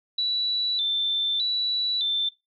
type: tone with vibrato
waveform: sine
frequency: 3741 Hz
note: A#7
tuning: 5 cents sharp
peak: -22 dBFS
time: 0.18-2.29 s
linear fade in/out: 5 ms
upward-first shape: square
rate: 0.82 Hz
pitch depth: 90 cents each way
effects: noise-tail reverb RT60 0.2 s tail -18 dB re dry